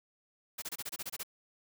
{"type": "noise bursts", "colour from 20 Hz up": "white", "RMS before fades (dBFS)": -39, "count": 10, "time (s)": [0.58, 1.234], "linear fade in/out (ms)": 10, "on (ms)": 42, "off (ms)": 26, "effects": []}